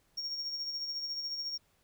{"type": "tone with tremolo", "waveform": "triangle", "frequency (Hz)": 5550, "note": "F8", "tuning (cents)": -12, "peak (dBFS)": -32, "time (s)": [0.17, 1.58], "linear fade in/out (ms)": 10, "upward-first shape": "sine", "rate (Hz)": 14, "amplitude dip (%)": 45, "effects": ["pink hiss -71 dBFS RMS until 1.83 s"]}